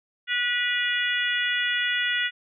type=harmonic tone with a mistuned harmonic; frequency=487.6 Hz; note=B4; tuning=22 cents flat; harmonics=3 / 4 / 5 / 6 / 7; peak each=-28 / -26 / -33 / -29 / -32 dBFS; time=0.27-2.31 s; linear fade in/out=50 ms; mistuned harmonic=6; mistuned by=-28 cents; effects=none